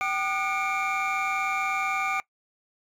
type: tone cluster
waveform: triangle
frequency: 774 / 1213 / 1464 / 2189 / 2358 Hz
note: G5 / D#6 / F#6 / C#7 / D7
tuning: -22 / -44 / -19 / -22 / +6 cents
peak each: -28 / -27 / -35 / -31 / -28 dBFS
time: 0.01-2.2 s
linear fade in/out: 0 ms
effects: noise-tail reverb RT60 0.1 s tail -22 dB re dry + tanh soft clip ceiling -17 dBFS